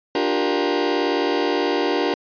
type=chord; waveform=sawtooth; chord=G minor seventh; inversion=second; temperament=just; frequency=294 / 352.8 / 392 / 470.4 Hz; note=D4 / F4 / G4 / Bb4; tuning=+2 / +18 / 0 / +16 cents; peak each=-20 dBFS; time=0.15-2.14 s; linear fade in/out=2 ms; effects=resampled to 11025 Hz